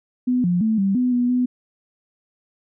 sine tone with pitch steps, 249.9 / 176.6 / 220.3 / 195.2 / 249.9 / 244.4 / 249.3 Hz, B3 / F3 / A3 / G3 / B3 / B3 / B3, +21 / +20 / +2 / -7 / +21 / -18 / +16 cents, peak -16 dBFS, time 0.27-1.46 s, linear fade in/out 10 ms, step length 170 ms, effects none

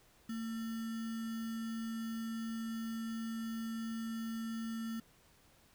sine tone with sample-and-hold, 226.4 Hz, A3, 50 cents sharp, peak -37 dBFS, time 0.29-5 s, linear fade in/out 5 ms, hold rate 1575 Hz, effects pink hiss -66 dBFS RMS until 5.74 s

